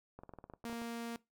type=clicks; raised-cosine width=1 ms; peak=-35 dBFS; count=12; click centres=0.19 / 0.235 / 0.293 / 0.337 / 0.387 / 0.441 / 0.499 / 0.537 / 0.642 / 0.697 / 0.728 / 0.818 s
type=tone; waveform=sawtooth; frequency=233.1 Hz; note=A#3; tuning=in tune; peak=-36 dBFS; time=0.65-1.16 s; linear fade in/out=0 ms
effects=noise-tail reverb RT60 0.2 s tail -20 dB re dry